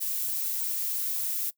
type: noise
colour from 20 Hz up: violet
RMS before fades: -30 dBFS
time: 0-1.51 s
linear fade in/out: 20 ms
effects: noise-tail reverb RT60 0.1 s tail -20 dB re dry